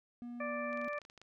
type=tone; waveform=triangle; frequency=240.4 Hz; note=B3; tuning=46 cents flat; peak=-40 dBFS; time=0.22-0.88 s; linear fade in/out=0 ms
type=harmonic tone; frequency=587.3 Hz; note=D5; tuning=in tune; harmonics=1 / 2 / 3 / 4; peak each=-39 / -42 / -44 / -45 dBFS; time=0.4-0.99 s; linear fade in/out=5 ms
type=clicks; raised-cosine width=0.2 ms; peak=-38 dBFS; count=12; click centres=0.73 / 0.774 / 0.815 / 0.846 / 0.884 / 0.932 / 0.981 / 1.017 / 1.051 / 1.099 / 1.177 / 1.216 s
effects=none